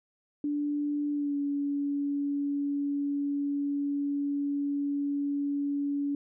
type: tone with pitch glide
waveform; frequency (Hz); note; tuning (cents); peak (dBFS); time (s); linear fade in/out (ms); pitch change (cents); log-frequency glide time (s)
sine; 292 to 284.5; D4 to C#4; -10 to +45; -27; 0.44-6.15; 2; -45; 1.12-1.36
effects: none